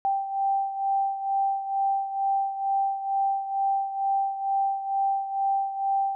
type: beating tone pair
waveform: sine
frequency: 784 / 786.2 Hz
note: G5 / G5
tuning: 0 / +5 cents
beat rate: 2.2 Hz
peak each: -24 / -30 dBFS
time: 0.05-6.15 s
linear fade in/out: 0 ms
effects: none

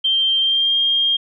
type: tone with pitch glide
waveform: sine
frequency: 3153 to 3217 Hz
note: G7 to G7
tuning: +9 to +44 cents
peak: -14 dBFS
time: 0.04-1.17 s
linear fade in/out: 10 ms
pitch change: +35 cents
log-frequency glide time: 0.38-0.77 s
effects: none

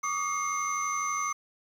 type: tone cluster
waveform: sine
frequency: 1134 / 1226 / 2151 / 6140 Hz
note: C#6 / D#6 / C7 / G8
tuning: +39 / -26 / +47 / -37 cents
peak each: -31 / -32 / -35 / -33 dBFS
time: 0.03-1.33 s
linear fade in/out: 10 ms
effects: tanh soft clip ceiling -21 dBFS + 9-bit

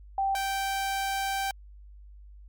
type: tone pair in turn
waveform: sine / sawtooth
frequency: 781 / 781 Hz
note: G5 / G5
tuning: -7 / -7 cents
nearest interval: unison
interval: 0 cents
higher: neither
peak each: -24 dBFS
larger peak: neither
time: 0.18-0.35 / 0.35-1.51 s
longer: second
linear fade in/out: 2 ms
effects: added 50 Hz sine -46 dBFS peak until 2.48 s + Opus 48 kbps

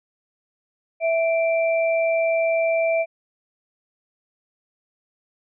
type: tone pair together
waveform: sine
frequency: 658 / 2350 Hz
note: E5 / D7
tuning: -3 / +1 cents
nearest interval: octave + minor seventh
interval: 2204 cents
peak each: -18 / -27 dBFS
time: 1-3.06 s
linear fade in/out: 50 ms
effects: none

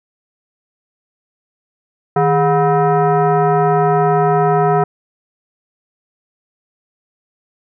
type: tone with frequency modulation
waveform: sine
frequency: 157.3 Hz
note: D#3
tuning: 19 cents sharp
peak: -10 dBFS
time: 2.16-4.84 s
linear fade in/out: 5 ms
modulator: 568 Hz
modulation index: 1.6
effects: none

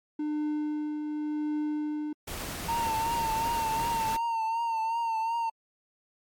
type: tone with tremolo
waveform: triangle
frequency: 301.1 Hz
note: D4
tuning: 43 cents sharp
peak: -25 dBFS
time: 0.19-2.13 s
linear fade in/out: 5 ms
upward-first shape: triangle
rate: 0.9 Hz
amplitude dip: 40%
type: noise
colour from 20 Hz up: pink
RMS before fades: -37 dBFS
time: 2.27-4.17 s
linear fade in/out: 10 ms
type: tone with vibrato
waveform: triangle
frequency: 910 Hz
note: A#5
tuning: 42 cents flat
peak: -25 dBFS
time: 2.68-5.5 s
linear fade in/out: 10 ms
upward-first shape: triangle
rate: 2.7 Hz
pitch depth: 53 cents each way
effects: AAC 64 kbps

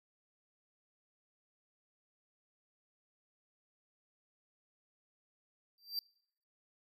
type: tone with exponential growth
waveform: square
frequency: 4699 Hz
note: D8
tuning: in tune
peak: -32 dBFS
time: 5.78-5.99 s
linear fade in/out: 1 ms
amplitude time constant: 44 ms
effects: noise-tail reverb RT60 0.7 s tail -26 dB re dry

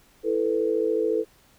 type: chord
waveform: sine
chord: E suspended fourth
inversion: none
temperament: equal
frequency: 329.6 / 440 / 493.9 Hz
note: E4 / A4 / B4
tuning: 0 / 0 / 0 cents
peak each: -28 / -23 / -27 dBFS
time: 0.23-1.25 s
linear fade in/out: 50 ms
effects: pink hiss -58 dBFS RMS until 1.58 s

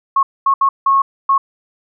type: tone bursts at uneven times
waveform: sine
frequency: 1093 Hz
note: C#6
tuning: 25 cents flat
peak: -9 dBFS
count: 5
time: 0.16-0.23 / 0.46-0.54 / 0.61-0.69 / 0.86-1.02 / 1.29-1.38 s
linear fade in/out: 5 ms
effects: none

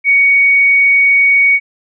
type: tone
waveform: sine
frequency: 2238 Hz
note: C#7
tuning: 16 cents sharp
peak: -6 dBFS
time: 0.04-1.6 s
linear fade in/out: 50 ms
effects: none

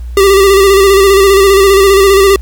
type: tone with vibrato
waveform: square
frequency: 392 Hz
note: G4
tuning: in tune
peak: -4 dBFS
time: 0.17-2.36 s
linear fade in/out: 2 ms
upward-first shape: square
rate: 15 Hz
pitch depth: 35 cents each way
effects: added 60 Hz sine -19 dBFS peak until 2.41 s + pink hiss -46 dBFS RMS until 2.41 s

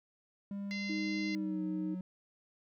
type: tone with pitch glide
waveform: triangle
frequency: 200 to 184.46 Hz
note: G3 to F#3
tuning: +35 to -5 cents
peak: -35 dBFS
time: 0.51-2.01 s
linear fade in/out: 2 ms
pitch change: -140 cents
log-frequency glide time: 1.29-1.62 s
type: harmonic tone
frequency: 689 Hz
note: F5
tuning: 24 cents flat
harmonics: 3 / 4 / 5 / 6 / 7 / 8 / 9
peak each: -40 / -51 / -55 / -48 / -49 / -56 / -58 dBFS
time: 0.71-1.35 s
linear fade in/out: 0 ms
type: tone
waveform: sine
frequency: 310.8 Hz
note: D#4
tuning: 2 cents flat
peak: -35 dBFS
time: 0.89-1.95 s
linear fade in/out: 10 ms
effects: none

